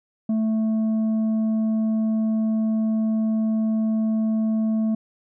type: tone with tanh clipping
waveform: triangle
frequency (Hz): 220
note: A3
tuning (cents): 0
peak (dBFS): -20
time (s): 0.29-4.95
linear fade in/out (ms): 5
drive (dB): 9
effects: none